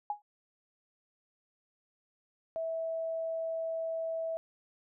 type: tone with exponential decay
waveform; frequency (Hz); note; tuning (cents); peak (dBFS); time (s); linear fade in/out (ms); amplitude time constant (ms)
sine; 830; G#5; -1; -27; 0.1-0.22; 2; 24
type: tone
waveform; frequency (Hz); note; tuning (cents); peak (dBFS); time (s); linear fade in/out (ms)
sine; 653; E5; -17; -32; 2.56-4.37; 0
effects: none